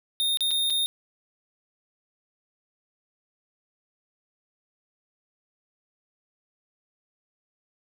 square tone with dropouts, 3677 Hz, A#7, 24 cents flat, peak -23 dBFS, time 0.2-0.86 s, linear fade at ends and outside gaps 0 ms, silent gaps 0.372-0.407 / 0.508-0.513 / 0.7-0.705 s, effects none

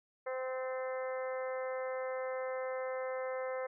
harmonic tone with a mistuned harmonic, 259 Hz, C4, 17 cents flat, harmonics 2 / 3 / 4 / 5 / 6 / 7 / 8, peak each -36 / -47 / -47 / -48 / -53 / -51 / -50 dBFS, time 0.26-3.67 s, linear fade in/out 10 ms, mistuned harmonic 7, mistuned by -20 cents, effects none

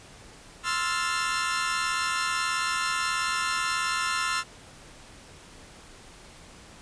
sawtooth chord, F major seventh, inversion second, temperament equal, 1046.5 / 1318.5 / 1396.9 / 1760 Hz, C6 / E6 / F6 / A6, 0 / 0 / 0 / 0 cents, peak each -28 / -27 / -27 / -29 dBFS, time 0.63-4.44 s, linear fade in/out 50 ms, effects pink hiss -49 dBFS RMS until 6.81 s + resampled to 22050 Hz

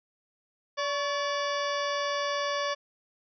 harmonic tone with a mistuned harmonic, 577 Hz, D5, 31 cents flat, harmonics 1 / 2 / 3 / 4 / 5 / 6 / 8 / 9 / 10, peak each -31 / -32 / -36 / -41 / -42 / -39 / -41 / -45 / -45 dBFS, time 0.77-2.75 s, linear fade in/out 20 ms, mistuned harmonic 2, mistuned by -60 cents, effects none

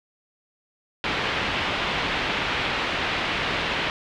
white low-pass noise, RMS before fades -26 dBFS, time 1.04-3.9 s, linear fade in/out 0 ms, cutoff 3200 Hz, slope 24 dB/octave, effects none

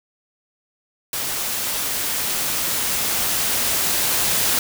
white noise with level ramp, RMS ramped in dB -25 to -19 dBFS, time 1.13-4.59 s, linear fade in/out 2 ms, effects none

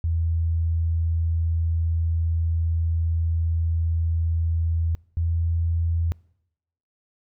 sine tone pair in turn, 82.5 / 83.46 Hz, E2 / E2, +2 / +22 cents, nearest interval unison, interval 20 cents, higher second, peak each -20 dBFS, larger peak neither, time 0.04-4.95 / 5.17-6.12 s, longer first, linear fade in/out 0 ms, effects noise-tail reverb RT60 0.8 s tail -25 dB re dry

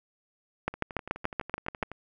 two click trains, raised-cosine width 0.5 ms, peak -12 / -24 dBFS, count 9 / 15, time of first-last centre 0.68-1.828 / 0.74-1.916 s, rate 6.97 / 11.9 Hz, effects none

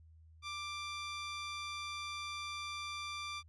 15% pulse tone, 1180 Hz, D6, 8 cents sharp, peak -34 dBFS, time 0.42-3.43 s, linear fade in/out 50 ms, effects added 80 Hz sine -57 dBFS peak until 3.48 s + resampled to 22050 Hz

